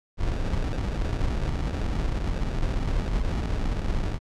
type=noise with sample-and-hold; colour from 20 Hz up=brown; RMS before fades=-26 dBFS; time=0.17-4.19 s; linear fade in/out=50 ms; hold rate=1050 Hz; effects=low-pass 6000 Hz 12 dB/octave